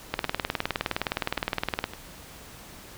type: two click trains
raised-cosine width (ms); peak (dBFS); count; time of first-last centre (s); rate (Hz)
0.3; -9 / -21; 34 / 4; 0.14-1.841 / 0.25-1.935; 19.4 / 1.78
effects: pink hiss -46 dBFS RMS until 2.97 s